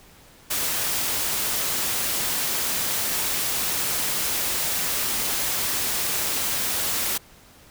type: noise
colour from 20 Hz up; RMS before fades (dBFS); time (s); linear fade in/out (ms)
white; -25; 0.5-7.18; 10
effects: pink hiss -51 dBFS RMS until 7.7 s